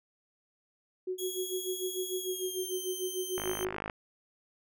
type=tone with tremolo; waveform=sine; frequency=370 Hz; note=F#4; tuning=in tune; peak=-30 dBFS; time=1.07-3.76 s; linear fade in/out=5 ms; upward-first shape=sine; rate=6.7 Hz; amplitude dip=90%
type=tone with pitch glide; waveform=10% pulse; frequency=3327 to 3122 Hz; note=G#7 to G7; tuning=+2 to -8 cents; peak=-30 dBFS; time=1.18-3.65 s; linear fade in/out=10 ms; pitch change=-110 cents; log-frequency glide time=2.19-2.77 s
type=click train; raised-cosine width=0.5 ms; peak=-20 dBFS; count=28; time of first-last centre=3.38-3.898 s; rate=52.1 Hz
effects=none